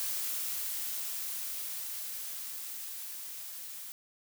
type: noise with level ramp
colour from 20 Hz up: blue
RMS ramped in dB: -34 to -44 dBFS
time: 0-3.92 s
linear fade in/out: 0 ms
effects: none